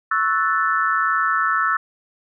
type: chord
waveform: sine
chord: F# minor seventh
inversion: second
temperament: equal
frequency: 1108.7 / 1318.5 / 1480 / 1760 Hz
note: C#6 / E6 / F#6 / A6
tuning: 0 / 0 / 0 / 0 cents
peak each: -25 / -19 / -24 / -24 dBFS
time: 0.11-1.77 s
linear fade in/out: 5 ms
effects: none